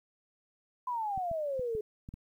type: exponential sweep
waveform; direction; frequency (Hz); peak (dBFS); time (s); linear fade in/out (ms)
sine; down; 1019 to 418.6; -31; 0.87-1.81; 5
type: clicks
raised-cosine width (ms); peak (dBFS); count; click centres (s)
5; -31; 6; 1.177 / 1.314 / 1.595 / 1.751 / 2.089 / 2.14
effects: 11-bit